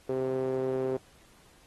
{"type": "tone with band-pass filter", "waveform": "sawtooth", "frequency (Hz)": 130.81, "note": "C3", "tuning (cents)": 0, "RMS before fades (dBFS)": -30, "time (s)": [0.09, 0.97], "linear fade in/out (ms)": 5, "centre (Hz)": 430, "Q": 4.6, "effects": ["pink hiss -60 dBFS RMS until 1.66 s", "AAC 32 kbps"]}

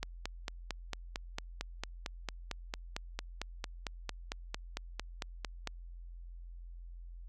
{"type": "click train", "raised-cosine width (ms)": 0.2, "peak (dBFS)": -19, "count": 26, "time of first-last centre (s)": [0.03, 5.673], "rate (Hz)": 4.43, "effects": ["added 43 Hz sine -45 dBFS peak until 7.28 s"]}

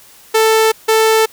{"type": "tone pair in turn", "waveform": "sawtooth", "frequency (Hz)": [441.9, 441.9], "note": ["A4", "A4"], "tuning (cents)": [7, 7], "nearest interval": "unison", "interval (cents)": 0, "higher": "neither", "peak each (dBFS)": -5, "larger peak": "neither", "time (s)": [[0.34, 0.72], [0.88, 1.26]], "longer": "neither", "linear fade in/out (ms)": 10, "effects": ["white hiss -43 dBFS RMS until 1.32 s"]}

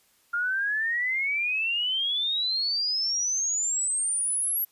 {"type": "exponential sweep", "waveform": "sine", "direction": "up", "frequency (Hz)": [1395, 11790], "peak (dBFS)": -24, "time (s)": [0.33, 4.65], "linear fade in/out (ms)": 10, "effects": ["white hiss -64 dBFS RMS until 4.71 s", "resampled to 32000 Hz"]}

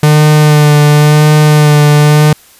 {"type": "tone with vibrato", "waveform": "45% pulse", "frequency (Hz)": 149.9, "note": "D3", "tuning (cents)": 36, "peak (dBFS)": -3, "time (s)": [0.03, 2.33], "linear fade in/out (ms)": 2, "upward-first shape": "sine", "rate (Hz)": 0.95, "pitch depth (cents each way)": 23, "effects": ["white hiss -41 dBFS RMS until 2.59 s", "resampled to 32000 Hz"]}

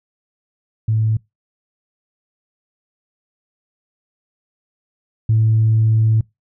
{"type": "tone pair in turn", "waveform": "sine", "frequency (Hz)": [110, 110.58], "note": ["A2", "A2"], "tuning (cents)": [0, 9], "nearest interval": "unison", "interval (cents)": 9, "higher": "second", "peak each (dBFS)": [-13, -10], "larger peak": "second", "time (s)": [[0.88, 1.17], [5.29, 6.21]], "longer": "second", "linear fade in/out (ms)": 5, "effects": ["noise-tail reverb RT60 0.2 s tail -25 dB re dry", "tanh soft clip ceiling -7 dBFS"]}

